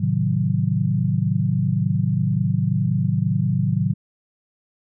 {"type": "chord", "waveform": "sine", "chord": "A diminished seventh", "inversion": "none", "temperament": "equal with one note detuned", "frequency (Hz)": [110, 133.56, 155.56, 185], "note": ["A2", "C3", "Eb3", "Gb3"], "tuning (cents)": [0, 36, 0, 0], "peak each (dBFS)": -23, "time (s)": [0, 3.94], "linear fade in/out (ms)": 10, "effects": []}